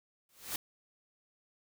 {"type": "noise with exponential growth", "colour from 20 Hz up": "white", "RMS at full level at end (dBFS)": -33, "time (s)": [0.29, 0.56], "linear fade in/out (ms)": 2, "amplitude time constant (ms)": 58, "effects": []}